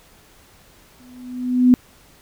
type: tone with exponential growth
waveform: sine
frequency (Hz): 250.1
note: B3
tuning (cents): +22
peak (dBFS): -6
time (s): 1-1.74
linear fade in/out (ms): 0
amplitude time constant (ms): 160
effects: pink hiss -51 dBFS RMS until 2.21 s